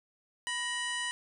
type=harmonic tone with a mistuned harmonic; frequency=987.8 Hz; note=B5; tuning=in tune; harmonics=1 / 2 / 3 / 4 / 5 / 6 / 7 / 8 / 9; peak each=-41 / -35 / -37 / -47 / -51 / -49 / -50 / -51 / -42 dBFS; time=0.47-1.11 s; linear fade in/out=0 ms; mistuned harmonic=2; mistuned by=-85 cents; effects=none